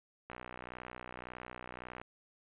click train, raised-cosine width 0.5 ms, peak -29 dBFS, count 107, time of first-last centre 0.3-2.015 s, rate 61.8 Hz, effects resampled to 8000 Hz

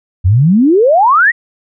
sine exponential sweep, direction up, 83.8 to 1976 Hz, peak -5 dBFS, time 0.24-1.32 s, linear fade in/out 20 ms, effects none

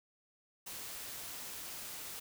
white noise, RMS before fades -45 dBFS, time 0.66-2.2 s, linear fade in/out 10 ms, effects none

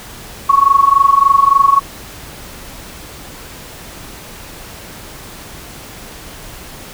sine tone with amplitude modulation, 1108.7 Hz, C#6, in tune, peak -3 dBFS, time 0.49-1.8 s, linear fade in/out 10 ms, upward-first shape sine, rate 23.5 Hz, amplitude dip 85%, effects pink hiss -33 dBFS RMS until 6.93 s

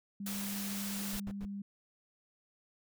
sine tone, 200 Hz, G3, 35 cents sharp, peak -38 dBFS, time 0.2-1.62 s, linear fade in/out 5 ms
white noise, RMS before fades -41 dBFS, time 0.26-1.2 s, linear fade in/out 5 ms
brown noise bursts, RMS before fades -44 dBFS, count 3, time 1.13-1.452 s, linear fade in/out 2 ms, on 46 ms, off 92 ms
effects none

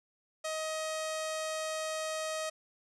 sawtooth tone with low-pass filter, 630 Hz, D#5, 21 cents sharp, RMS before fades -36 dBFS, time 0.44-2.5 s, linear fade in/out 10 ms, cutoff 8200 Hz, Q 1.9, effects none

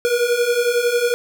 square beating tone pair, 472.8 / 483.8 Hz, A#4 / B4, +24 / -36 cents, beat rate 11 Hz, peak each -22 / -18 dBFS, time 0.05-1.14 s, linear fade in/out 0 ms, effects none

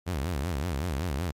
sawtooth tone with vibrato, 78 Hz, D#2, 5 cents sharp, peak -24 dBFS, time 0.06-1.32 s, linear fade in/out 20 ms, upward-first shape sine, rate 5.3 Hz, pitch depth 290 cents each way, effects MP3 64 kbps

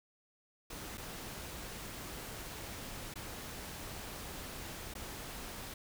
pink noise with dropouts, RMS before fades -45 dBFS, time 0.7-5.74 s, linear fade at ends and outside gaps 5 ms, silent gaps 0.974-0.978 / 3.14-3.156 / 4.939-4.951 s, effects none

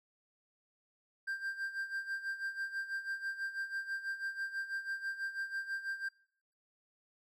triangle tone with tremolo, 1583 Hz, G6, 17 cents sharp, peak -32 dBFS, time 1.27-6.09 s, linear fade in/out 10 ms, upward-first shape sine, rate 6.1 Hz, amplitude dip 75%, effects noise-tail reverb RT60 0.6 s tail -23 dB re dry + AAC 64 kbps

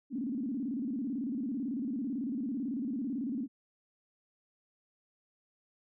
sine tone with vibrato, 254 Hz, B3, 49 cents sharp, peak -32 dBFS, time 0.1-3.48 s, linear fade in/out 50 ms, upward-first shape square, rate 18 Hz, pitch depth 180 cents each way, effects none

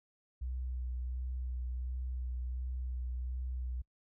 sine tone with vibrato, 62.5 Hz, B1, 21 cents sharp, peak -35 dBFS, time 0.41-3.82 s, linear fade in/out 10 ms, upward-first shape sine, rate 1.4 Hz, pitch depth 19 cents each way, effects noise-tail reverb RT60 0.1 s tail -26 dB re dry

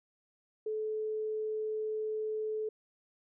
sine tone, 432.6 Hz, A4, 29 cents flat, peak -32 dBFS, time 0.66-2.69 s, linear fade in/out 5 ms, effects none

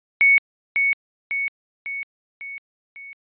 sine tone with echo, 2220 Hz, C#7, 2 cents sharp, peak -11 dBFS, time 0.21-0.38 s, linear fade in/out 0 ms, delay 550 ms, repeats 5, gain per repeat -5 dB, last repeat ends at 3.13 s, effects resampled to 8000 Hz

